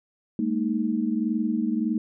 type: chord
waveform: sine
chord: Ab suspended second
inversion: none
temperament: equal with one note detuned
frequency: 207.7 / 229.3 / 311.1 Hz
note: Ab3 / Bb3 / Eb4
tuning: 0 / -28 / 0 cents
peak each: -28 / -25 / -28 dBFS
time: 0.39-1.98 s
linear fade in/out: 2 ms
effects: none